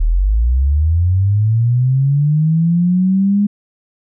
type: linear sweep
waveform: sine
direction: up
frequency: 36.78 to 206.8 Hz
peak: -10 dBFS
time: 0-3.47 s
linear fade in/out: 10 ms
effects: none